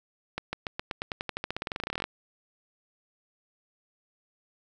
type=accelerating click train; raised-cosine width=0.3 ms; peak=-15 dBFS; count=27; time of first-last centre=0.38-2.04 s; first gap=150 ms; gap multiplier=0.92; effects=9-bit